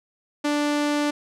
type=tone with low-pass filter; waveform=sawtooth; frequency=293.7 Hz; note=D4; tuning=in tune; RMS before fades=-23 dBFS; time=0.44-1.11 s; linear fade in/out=10 ms; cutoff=8300 Hz; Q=0.68; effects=none